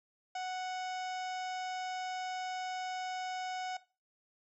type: harmonic tone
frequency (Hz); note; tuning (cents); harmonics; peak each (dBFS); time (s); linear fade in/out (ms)
740; F#5; 0; 1 / 2 / 3 / 4 / 5 / 6 / 7 / 8 / 9 / 10; -36 / -47 / -49 / -51 / -55 / -60 / -51 / -61 / -57 / -62; 0.35-3.77; 5
effects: noise-tail reverb RT60 0.3 s tail -17 dB re dry